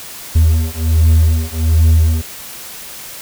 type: beating tone pair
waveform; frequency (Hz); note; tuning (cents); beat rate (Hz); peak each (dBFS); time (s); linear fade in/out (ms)
triangle; 79.7 / 81; D#2 / E2; +42 / -30; 1.3; -10; 0.35-2.22; 10
effects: white hiss -31 dBFS RMS until 3.21 s